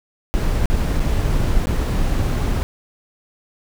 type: noise with dropouts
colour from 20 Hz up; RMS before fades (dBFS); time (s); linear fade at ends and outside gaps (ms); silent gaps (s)
brown; -18; 0.34-2.63; 0; 0.657-0.7 / 0.995-1.002 / 1.657-1.67
effects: none